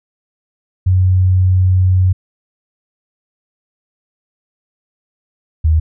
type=tone pair in turn; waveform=sine; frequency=92.5 / 78.96 Hz; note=F#2 / D#2; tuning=0 / +26 cents; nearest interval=minor third; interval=274 cents; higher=first; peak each=-8 dBFS; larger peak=neither; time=0.86-2.13 / 5.64-5.8 s; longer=first; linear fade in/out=10 ms; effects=none